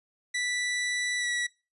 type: tone with pitch glide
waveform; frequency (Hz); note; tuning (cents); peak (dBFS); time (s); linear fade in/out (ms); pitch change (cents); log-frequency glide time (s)
sawtooth; 1969 to 1940.8; B6 to B6; -6 to -31; -24; 0.34-1.47; 10; -25; 1.18-1.28
effects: noise-tail reverb RT60 0.3 s tail -22 dB re dry + resampled to 24000 Hz